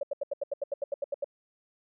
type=tone bursts; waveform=sine; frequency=565 Hz; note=C#5; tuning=33 cents sharp; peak=-27 dBFS; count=13; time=0.01-1.244 s; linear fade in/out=5 ms; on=22 ms; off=79 ms; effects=none